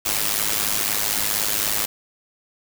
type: noise with amplitude modulation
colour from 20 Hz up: white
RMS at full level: -19 dBFS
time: 0.05-1.86 s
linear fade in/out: 10 ms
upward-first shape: sine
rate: 104 Hz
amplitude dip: 80%
effects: none